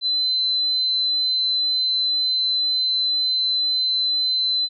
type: tone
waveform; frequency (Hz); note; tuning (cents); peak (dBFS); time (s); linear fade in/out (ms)
sine; 4049; B7; +42; -18; 0.01-4.69; 50
effects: none